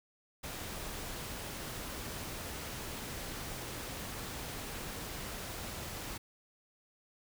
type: noise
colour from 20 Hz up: pink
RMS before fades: -42 dBFS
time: 0.43-6.18 s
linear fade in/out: 10 ms
effects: none